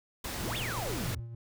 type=noise; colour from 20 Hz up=pink; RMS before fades=-37 dBFS; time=0.24-1.15 s; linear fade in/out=5 ms
type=exponential two-way sweep; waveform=triangle; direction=up then down; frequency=65.41 to 3729 to 65.41 Hz; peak=-34 dBFS; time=0.39-1.2 s; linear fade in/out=5 ms; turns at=0.57 s
type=tone with tremolo; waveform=triangle; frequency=116.54 Hz; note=A#2; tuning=in tune; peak=-35 dBFS; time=0.46-1.35 s; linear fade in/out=5 ms; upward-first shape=sine; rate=6.9 Hz; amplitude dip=40%
effects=none